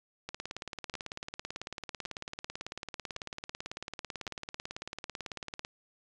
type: two click trains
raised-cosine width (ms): 0.2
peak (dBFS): -21 / -21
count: 98 / 4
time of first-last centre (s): 0.29-5.649 / 0.94-4.277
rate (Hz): 18.1 / 0.899
effects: resampled to 22050 Hz